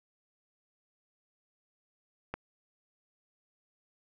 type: click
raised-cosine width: 0.5 ms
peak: -20 dBFS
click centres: 2.34 s
effects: none